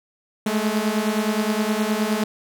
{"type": "beating tone pair", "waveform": "sawtooth", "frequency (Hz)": [209.7, 219.3], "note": ["G#3", "A3"], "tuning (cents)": [17, -6], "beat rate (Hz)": 9.6, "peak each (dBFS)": -19, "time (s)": [0.46, 2.24], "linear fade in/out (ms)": 5, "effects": []}